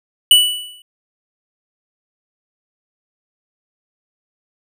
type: tone with exponential decay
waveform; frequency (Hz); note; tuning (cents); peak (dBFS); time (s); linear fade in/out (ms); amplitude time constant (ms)
square; 2960; F#7; 0; -4; 0.31-0.82; 2; 110
effects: none